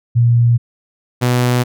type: tone pair in turn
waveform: sine / sawtooth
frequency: 118.6 / 123.5 Hz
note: A#2 / B2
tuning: +30 / 0 cents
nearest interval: minor second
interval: 70 cents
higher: second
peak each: -8 dBFS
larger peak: neither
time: 0.15-0.58 / 1.21-1.64 s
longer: neither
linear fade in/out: 20 ms
effects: none